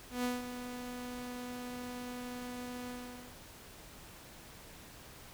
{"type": "tone with ADSR envelope", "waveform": "sawtooth", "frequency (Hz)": 246.9, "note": "B3", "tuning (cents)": 0, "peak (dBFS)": -27, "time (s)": [0.1, 3.4], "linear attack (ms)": 140, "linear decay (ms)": 180, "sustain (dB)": -10, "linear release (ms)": 510, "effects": ["pink hiss -53 dBFS RMS until 5.33 s"]}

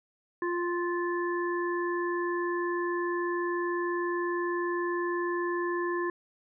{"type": "harmonic tone", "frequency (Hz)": 349.2, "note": "F4", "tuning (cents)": 0, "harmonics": [1, 3, 5], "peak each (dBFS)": [-29, -34, -36], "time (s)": [0.42, 6.1], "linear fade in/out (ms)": 2, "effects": []}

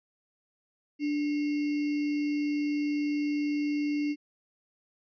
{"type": "tone with sample-and-hold", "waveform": "sine", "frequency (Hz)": 293.7, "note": "D4", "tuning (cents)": 0, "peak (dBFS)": -26, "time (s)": [0.99, 4.16], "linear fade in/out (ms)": 50, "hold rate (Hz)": 2450, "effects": ["resampled to 11025 Hz"]}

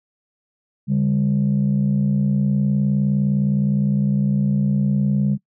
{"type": "tone pair together", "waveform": "sine", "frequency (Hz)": [141, 200.6], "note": ["C#3", "G3"], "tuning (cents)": [30, 40], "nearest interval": "tritone", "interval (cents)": 610, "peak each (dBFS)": -17, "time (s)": [0.87, 5.38], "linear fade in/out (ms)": 50, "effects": ["noise-tail reverb RT60 0.1 s tail -22 dB re dry", "tanh soft clip ceiling -11 dBFS"]}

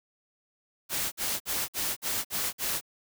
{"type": "noise bursts", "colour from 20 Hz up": "white", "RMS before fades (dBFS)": -30, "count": 7, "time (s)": [0.89, 2.812], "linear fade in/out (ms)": 50, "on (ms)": 230, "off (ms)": 52, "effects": []}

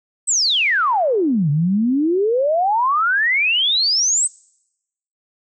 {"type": "exponential two-way sweep", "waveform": "sine", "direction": "down then up", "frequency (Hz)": [8372, 140, 8372], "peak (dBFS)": -14, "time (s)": [0.27, 4.28], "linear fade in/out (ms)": 20, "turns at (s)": 1.5, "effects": ["noise-tail reverb RT60 0.9 s tail -26 dB re dry"]}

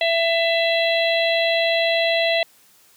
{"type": "harmonic tone", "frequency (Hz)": 667, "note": "E5", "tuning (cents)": 20, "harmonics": [1, 3, 4, 5, 6], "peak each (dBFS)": [-19, -24, -25, -26, -27], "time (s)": [0.01, 2.43], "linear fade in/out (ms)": 2, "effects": ["white hiss -54 dBFS RMS until 2.96 s", "high-pass 80 Hz 12 dB/octave"]}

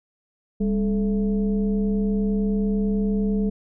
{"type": "tone with frequency modulation", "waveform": "sine", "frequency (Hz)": 200.5, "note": "G3", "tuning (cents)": 39, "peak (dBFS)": -19, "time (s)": [0.6, 3.5], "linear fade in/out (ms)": 10, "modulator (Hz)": 235, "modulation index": 0.71, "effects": []}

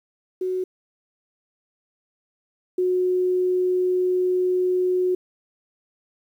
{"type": "tone pair in turn", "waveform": "sine", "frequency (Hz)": [370, 365.3], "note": ["F#4", "F#4"], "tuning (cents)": [0, -22], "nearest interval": "unison", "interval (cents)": 22, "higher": "first", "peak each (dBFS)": [-22, -18], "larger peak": "second", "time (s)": [[0.41, 0.64], [2.78, 5.15]], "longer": "second", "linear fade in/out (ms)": 5, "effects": ["9-bit"]}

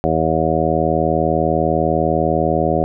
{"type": "harmonic tone", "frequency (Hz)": 80, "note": "D#2", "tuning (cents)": 49, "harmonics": [1, 2, 3, 4, 5, 6, 7, 8, 9], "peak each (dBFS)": [-25, -22, -24, -23, -22, -26, -21, -23, -21], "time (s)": [0.04, 2.84], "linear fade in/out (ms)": 0, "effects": []}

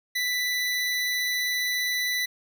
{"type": "tone", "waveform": "25% pulse", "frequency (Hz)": 1983, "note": "B6", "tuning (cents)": 7, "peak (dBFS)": -21, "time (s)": [0.15, 2.26], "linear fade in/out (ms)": 10, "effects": []}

